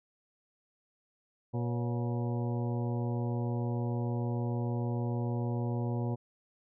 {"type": "harmonic tone with a mistuned harmonic", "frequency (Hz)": 120, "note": "B2", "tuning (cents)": -49, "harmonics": [1, 2, 3, 4, 5, 6, 7, 8], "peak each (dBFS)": [-31, -37, -41, -43, -45, -47, -48, -49], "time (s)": [1.53, 6.16], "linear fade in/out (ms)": 20, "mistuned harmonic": 5, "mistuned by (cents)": -99, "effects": []}